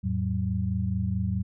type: tone cluster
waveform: sine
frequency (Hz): 85.2 / 109.8 / 189.2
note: F2 / A2 / F#3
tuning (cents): -42 / -3 / +39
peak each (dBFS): -29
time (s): 0.03-1.43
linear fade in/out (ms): 20
effects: none